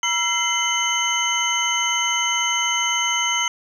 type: tone cluster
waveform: sine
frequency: 960 / 1348 / 2078 / 3011 / 6330 Hz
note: B5 / E6 / C7 / F#7 / G8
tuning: -49 / +38 / -12 / +30 / +16 cents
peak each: -27 / -28 / -24 / -23 / -25 dBFS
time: 0.03-3.48 s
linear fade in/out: 2 ms
effects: 8-bit